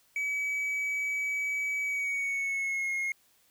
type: tone with pitch glide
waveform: triangle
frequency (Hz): 2281 to 2153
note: C#7 to C7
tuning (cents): +49 to +49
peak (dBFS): -27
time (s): 0.16-3.12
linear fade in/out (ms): 2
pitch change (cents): -100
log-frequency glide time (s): 1.83-2.92
effects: white hiss -66 dBFS RMS until 3.5 s